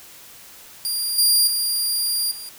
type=tone with level steps; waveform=20% pulse; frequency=4790 Hz; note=D8; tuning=33 cents sharp; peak=-16 / -8 / -14 / -27 dBFS; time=0.85-2.49 s; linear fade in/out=0 ms; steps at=1.18 / 1.47 / 2.31 s; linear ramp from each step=5 ms; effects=white hiss -44 dBFS RMS until 2.58 s